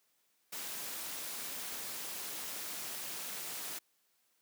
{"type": "noise with amplitude modulation", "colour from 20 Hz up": "white", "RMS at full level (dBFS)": -39, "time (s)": [0.52, 3.79], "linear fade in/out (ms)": 10, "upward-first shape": "sine", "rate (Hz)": 285, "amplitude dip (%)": 60, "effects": ["white hiss -75 dBFS RMS until 4.41 s", "high-pass 150 Hz 12 dB/octave"]}